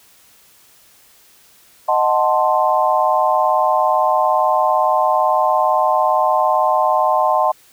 sine chord, D# diminished seventh, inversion none, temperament equal, 622.3 / 740 / 880 / 1046.5 Hz, D#5 / F#5 / A5 / C6, 0 / 0 / 0 / 0 cents, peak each -18 dBFS, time 1.88-7.52 s, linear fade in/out 10 ms, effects white hiss -50 dBFS RMS until 7.72 s

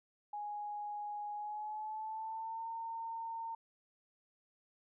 sine tone with pitch glide, 830.6 to 911 Hz, G#5 to A#5, 0 to -40 cents, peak -39 dBFS, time 0.33-3.55 s, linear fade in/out 5 ms, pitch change +160 cents, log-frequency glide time 1.34-2.68 s, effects none

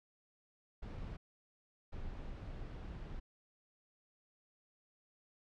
brown noise bursts at uneven times, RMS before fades -45 dBFS, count 2, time 0.82-1.17 / 1.92-3.2 s, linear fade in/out 10 ms, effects low-pass 4000 Hz 12 dB/octave

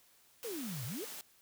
white high-pass noise, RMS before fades -46 dBFS, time 0.43-1.21 s, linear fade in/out 0 ms, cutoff 150 Hz, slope 48 dB/octave
sine exponential two-way sweep, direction down then up, 506 to 110.7 to 506 Hz, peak -39 dBFS, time 0.44-1.05 s, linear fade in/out 10 ms, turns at 0.85 s
effects white hiss -66 dBFS RMS until 1.41 s

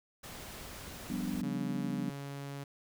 pink noise, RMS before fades -46 dBFS, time 0.23-1.42 s, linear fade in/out 10 ms
sine chord, G dominant seventh, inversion third, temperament equal, 174.61 / 196 / 246.9 / 293.7 Hz, F3 / G3 / B3 / D4, 0 / 0 / 0 / 0 cents, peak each -40 / -38 / -37 / -40 dBFS, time 1.1-2.1 s, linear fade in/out 2 ms
sawtooth tone, 140.3 Hz, C#3, 21 cents sharp, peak -36 dBFS, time 1.43-2.64 s, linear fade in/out 5 ms
effects none

